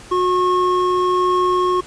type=tone pair together; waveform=triangle; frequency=363.2 / 1088.4 Hz; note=F#4 / C#6; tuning=-32 / -32 cents; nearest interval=octave + perfect fifth; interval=1900 cents; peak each=-15 dBFS; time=0.11-1.81 s; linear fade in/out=10 ms; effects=pink hiss -40 dBFS RMS until 1.86 s + resampled to 22050 Hz